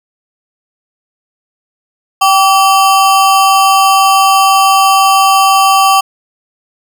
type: ring-modulated tone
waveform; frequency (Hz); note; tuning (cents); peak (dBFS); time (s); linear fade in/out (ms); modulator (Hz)
square; 965; B5; -40; -3; 2.21-6.01; 10; 187
effects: none